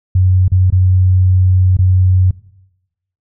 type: tone with dropouts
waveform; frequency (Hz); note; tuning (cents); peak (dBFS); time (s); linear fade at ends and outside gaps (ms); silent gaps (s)
sine; 92.5; F#2; 0; -7; 0.15-2.31; 5; 0.481-0.518 / 0.703-0.724 / 1.769-1.788
effects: noise-tail reverb RT60 0.9 s tail -20 dB re dry